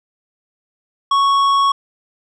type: tone with tanh clipping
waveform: triangle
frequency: 1108.7 Hz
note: C#6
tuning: in tune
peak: -13 dBFS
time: 1.11-1.72 s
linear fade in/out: 5 ms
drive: 14 dB
effects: none